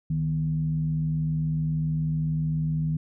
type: tone with frequency modulation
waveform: sine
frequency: 155.56 Hz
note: D#3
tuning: in tune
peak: -23 dBFS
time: 0.1-2.97 s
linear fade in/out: 5 ms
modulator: 87.2 Hz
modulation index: 0.41
effects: none